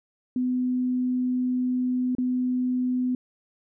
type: tone with dropouts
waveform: sine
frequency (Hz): 251.6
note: B3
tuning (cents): +32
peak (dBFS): -22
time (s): 0.36-3.15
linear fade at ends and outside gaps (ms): 2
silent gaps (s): 2.151-2.183
effects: none